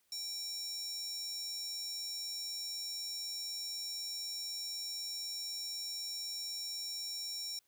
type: tone with high-pass filter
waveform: square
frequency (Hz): 784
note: G5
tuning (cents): 0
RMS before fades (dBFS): -41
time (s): 0.12-7.59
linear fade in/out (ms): 2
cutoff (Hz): 5400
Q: 5.3
effects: white hiss -75 dBFS RMS until 7.67 s